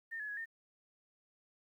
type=tone with pitch steps; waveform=sine; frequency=1819 / 1704 / 1671 / 1820 Hz; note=A#6 / G#6 / G#6 / A#6; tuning=-43 / +44 / +10 / -42 cents; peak=-39 dBFS; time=0.11-0.458 s; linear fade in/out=20 ms; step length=87 ms; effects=12-bit